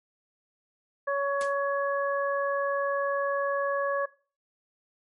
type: harmonic tone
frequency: 560 Hz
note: C#5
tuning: 18 cents sharp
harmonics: 1 / 2 / 3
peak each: -27 / -30 / -32 dBFS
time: 1.07-4.06 s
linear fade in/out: 10 ms
type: noise with exponential decay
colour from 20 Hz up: white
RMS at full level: -34 dBFS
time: 1.41-1.54 s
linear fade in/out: 0 ms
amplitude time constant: 28 ms
effects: noise-tail reverb RT60 0.4 s tail -20 dB re dry + MP3 48 kbps